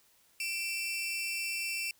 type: tone pair together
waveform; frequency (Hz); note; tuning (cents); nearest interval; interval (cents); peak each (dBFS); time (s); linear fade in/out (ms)
sawtooth; 2343 / 2688; D7 / E7; -5 / +33; major second; 238; -35 / -31; 0.4-1.91; 2
effects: white hiss -66 dBFS RMS until 1.99 s